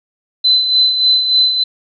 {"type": "tone with tremolo", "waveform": "sine", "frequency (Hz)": 4034, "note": "B7", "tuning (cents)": 36, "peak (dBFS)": -7, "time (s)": [0.44, 1.64], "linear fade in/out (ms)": 10, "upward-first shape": "sine", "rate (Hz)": 3.4, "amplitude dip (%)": 55, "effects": []}